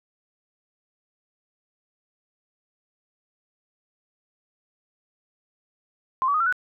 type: tone with pitch steps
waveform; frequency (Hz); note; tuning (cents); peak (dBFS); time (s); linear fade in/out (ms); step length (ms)
sine; 1046.5 / 1141.2 / 1244.5 / 1357.1 / 1480; C6 / C#6 / D#6 / E6 / F#6; 0 / +50 / 0 / +50 / 0; -19; 6.22-6.525; 0; 61
effects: none